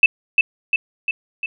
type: tone with echo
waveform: sine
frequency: 2637 Hz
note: E7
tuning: in tune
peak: -5 dBFS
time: 0.03-0.06 s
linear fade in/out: 2 ms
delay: 350 ms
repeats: 4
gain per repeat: -4 dB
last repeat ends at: 1.46 s
effects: none

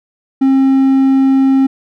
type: tone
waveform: triangle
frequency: 268 Hz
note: C4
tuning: 42 cents sharp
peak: -5 dBFS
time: 0.41-1.67 s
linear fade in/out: 10 ms
effects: none

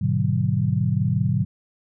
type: chord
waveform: sine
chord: G# half-diminished seventh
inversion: none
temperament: just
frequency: 103.83 / 124.59 / 149.51 / 186.89 Hz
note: G#2 / B2 / D3 / F#3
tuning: 0 / +16 / +31 / +18 cents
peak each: -24 / -23 / -24 / -25 dBFS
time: 0.01-1.45 s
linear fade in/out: 10 ms
effects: none

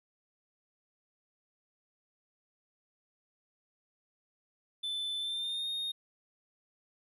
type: tone with pitch glide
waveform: triangle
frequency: 3520 to 3699 Hz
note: A7 to A#7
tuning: 0 to -14 cents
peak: -32 dBFS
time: 4.83-5.92 s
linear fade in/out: 10 ms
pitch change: +86 cents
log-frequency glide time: 5.19-5.68 s
effects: none

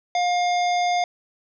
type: harmonic tone with a mistuned harmonic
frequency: 710 Hz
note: F5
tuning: 28 cents sharp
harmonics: 1 / 3 / 5 / 7 / 9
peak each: -19 / -29 / -33 / -36 / -38 dBFS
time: 0.15-1.04 s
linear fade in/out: 2 ms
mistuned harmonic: 7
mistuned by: -21 cents
effects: none

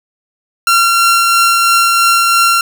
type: tone with tremolo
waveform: sawtooth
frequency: 1370 Hz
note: F6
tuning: 34 cents flat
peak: -3 dBFS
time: 0.67-2.61 s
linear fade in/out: 2 ms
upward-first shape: triangle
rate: 3 Hz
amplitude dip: 25%
effects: none

